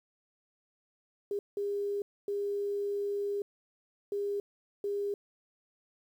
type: tone bursts at uneven times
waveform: sine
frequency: 404.9 Hz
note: G#4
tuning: 44 cents flat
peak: -30 dBFS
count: 5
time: 1.31-1.39 / 1.57-2.02 / 2.28-3.42 / 4.12-4.4 / 4.84-5.14 s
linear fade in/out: 2 ms
effects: 10-bit